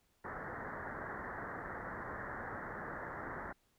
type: low-pass noise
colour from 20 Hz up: white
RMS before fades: -44 dBFS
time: 0.24-3.53 s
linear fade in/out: 10 ms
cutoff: 1900 Hz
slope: 96 dB/octave
effects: pink hiss -75 dBFS RMS until 3.78 s